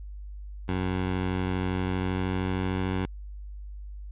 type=tone with pitch glide; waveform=15% pulse; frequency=92.5 to 93.63 Hz; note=F#2 to F#2; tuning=0 to +21 cents; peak=-20 dBFS; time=0.68-3.06 s; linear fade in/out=10 ms; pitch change=+21 cents; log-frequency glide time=1.67-2.88 s; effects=added 50 Hz sine -37 dBFS peak until 4.11 s + resampled to 8000 Hz